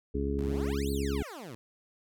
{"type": "harmonic tone", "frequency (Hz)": 69.4, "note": "C#2", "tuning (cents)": 3, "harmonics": [1, 2, 3, 4, 5, 6], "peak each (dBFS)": [-32, -40, -37, -35, -41, -34], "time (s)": [0.14, 1.23], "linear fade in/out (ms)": 10}
{"type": "exponential two-way sweep", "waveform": "15% pulse", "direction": "up then down", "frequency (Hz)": [53.1, 4700, 102.8], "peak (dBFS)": -35, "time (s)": [0.39, 1.55], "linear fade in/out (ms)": 0, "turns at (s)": 0.91}
{"effects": []}